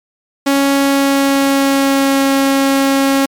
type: tone with pitch glide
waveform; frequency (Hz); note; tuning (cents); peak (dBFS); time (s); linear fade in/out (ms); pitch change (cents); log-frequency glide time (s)
sawtooth; 277.2 to 273.1; C#4 to C#4; 0 to -26; -6; 0.46-3.26; 10; -26; 0.74-2.27
effects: MP3 96 kbps